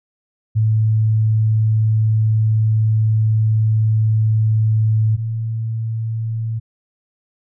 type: tone pair in turn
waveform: sine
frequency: 109.5 / 112.38 Hz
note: A2 / A2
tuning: -8 / +37 cents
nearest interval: unison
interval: 45 cents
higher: second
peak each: -12 / -19 dBFS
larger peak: first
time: 0.55-5.17 / 5.17-6.6 s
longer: first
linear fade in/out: 20 ms
effects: none